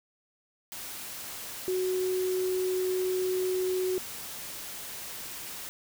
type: tone in noise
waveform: sine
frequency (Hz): 370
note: F#4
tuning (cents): 0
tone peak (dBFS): -26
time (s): 1.68-3.98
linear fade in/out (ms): 0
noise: white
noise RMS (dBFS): -40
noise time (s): 0.72-5.69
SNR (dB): +11
effects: none